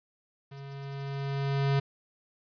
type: tone with level ramp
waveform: square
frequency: 138.59 Hz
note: C#3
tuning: in tune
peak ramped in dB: -43 to -23 dBFS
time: 0.51-1.8 s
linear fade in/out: 10 ms
effects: resampled to 11025 Hz + 10-bit